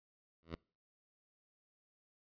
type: tone with exponential growth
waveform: 10% pulse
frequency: 82.41 Hz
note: E2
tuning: in tune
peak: -31 dBFS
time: 0.43-0.55 s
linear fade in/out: 0 ms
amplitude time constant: 25 ms
effects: noise-tail reverb RT60 0.4 s tail -26 dB re dry + resampled to 11025 Hz